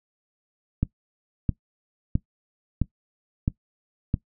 click train, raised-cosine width 5 ms, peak -9 dBFS, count 6, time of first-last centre 0.83-4.141 s, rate 1.51 Hz, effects noise-tail reverb RT60 0.1 s tail -19 dB re dry

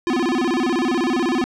square tone with vibrato, 294.2 Hz, D4, 3 cents sharp, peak -18 dBFS, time 0.07-1.44 s, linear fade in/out 0 ms, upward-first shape square, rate 16 Hz, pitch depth 280 cents each way, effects low-pass 5000 Hz 12 dB/octave + 9-bit

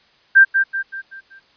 sine tone with echo, 1579 Hz, G6, 12 cents sharp, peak -5 dBFS, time 0.35-0.45 s, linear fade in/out 20 ms, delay 190 ms, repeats 5, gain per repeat -7 dB, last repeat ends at 1.4 s, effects white hiss -55 dBFS RMS until 1.56 s + resampled to 11025 Hz

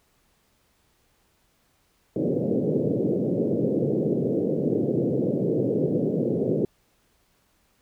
white band-pass noise, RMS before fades -24 dBFS, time 2.16-6.65 s, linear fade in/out 2 ms, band 120 to 510 Hz, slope 48 dB/octave, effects pink hiss -66 dBFS RMS until 7.81 s

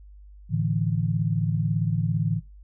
sine chord, A suspended fourth, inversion none, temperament equal, 110 / 146.83 / 164.81 Hz, A2 / D3 / E3, 0 / 0 / 0 cents, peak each -26 dBFS, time 0.49-2.41 s, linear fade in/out 50 ms, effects noise-tail reverb RT60 0.2 s tail -18 dB re dry + added 50 Hz sine -44 dBFS peak until 2.63 s

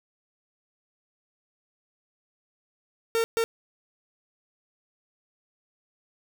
45% pulse tone bursts at uneven times, 456.3 Hz, A#4, 37 cents flat, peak -22 dBFS, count 2, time 3.15-3.24 / 3.37-3.44 s, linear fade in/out 0 ms, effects none

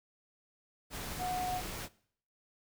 sine tone in noise, 730 Hz, F#5, 24 cents flat, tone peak -33 dBFS, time 1.18-1.62 s, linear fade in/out 50 ms, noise pink, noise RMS -41 dBFS, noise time 0.9-1.89 s, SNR +5 dB, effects noise-tail reverb RT60 0.6 s tail -21 dB re dry

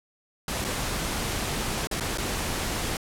pink noise with dropouts, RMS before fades -29 dBFS, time 0.48-2.97 s, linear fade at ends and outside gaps 2 ms, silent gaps 0.643-0.647 / 1.872-1.912 / 1.999-2.007 / 2.175-2.182 s, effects low-pass 12000 Hz 12 dB/octave

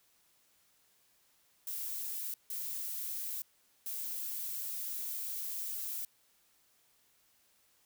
violet noise bursts at uneven times, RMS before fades -39 dBFS, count 3, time 1.67-2.34 / 2.5-3.42 / 3.86-6.05 s, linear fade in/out 2 ms, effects white hiss -70 dBFS RMS until 7.85 s

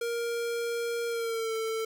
square tone with pitch glide, 468.6 to 445.9 Hz, A#4 to A4, +9 to +23 cents, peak -30 dBFS, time 0.01-1.85 s, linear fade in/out 5 ms, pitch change -86 cents, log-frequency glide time 1.07-1.54 s, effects none

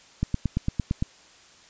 click train, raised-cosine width 5 ms, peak -11 dBFS, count 8, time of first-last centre 0.23-1.025 s, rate 8.81 Hz, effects white hiss -53 dBFS RMS until 1.69 s + resampled to 16000 Hz

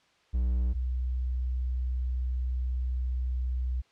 triangle / sine tone pair in turn, 61.4 / 62.65 Hz, B1 / B1, -9 / +25 cents, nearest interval unison, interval 34 cents, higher second, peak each -22 / -27 dBFS, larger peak first, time 0.33-0.74 / 0.74-3.82 s, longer second, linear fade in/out 20 ms, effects white hiss -65 dBFS RMS until 3.91 s + low-pass 4000 Hz 12 dB/octave

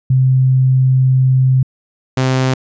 sine / sawtooth tone pair in turn, 130.3 / 130.3 Hz, C3 / C3, -7 / -7 cents, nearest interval unison, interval 0 cents, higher neither, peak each -8 dBFS, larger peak neither, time 0.1-1.63 / 2.17-2.54 s, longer first, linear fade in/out 5 ms, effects resampled to 16000 Hz

